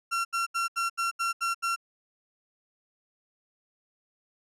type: tone bursts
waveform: 35% pulse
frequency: 1364 Hz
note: F6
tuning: 41 cents flat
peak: -24 dBFS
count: 8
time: 0.11-1.762 s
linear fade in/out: 20 ms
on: 140 ms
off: 76 ms
effects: low-pass 11000 Hz 12 dB/octave